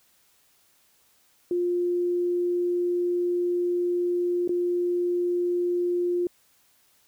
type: tone with dropouts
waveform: sine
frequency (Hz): 352.4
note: F4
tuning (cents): +16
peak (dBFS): -22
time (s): 1.51-6.27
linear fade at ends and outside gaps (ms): 2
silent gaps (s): 4.477-4.492
effects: white hiss -63 dBFS RMS until 7.07 s